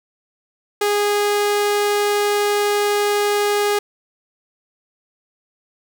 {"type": "tone", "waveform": "sawtooth", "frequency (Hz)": 412, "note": "G#4", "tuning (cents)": -14, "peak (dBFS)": -12, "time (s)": [0.81, 3.79], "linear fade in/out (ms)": 5, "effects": []}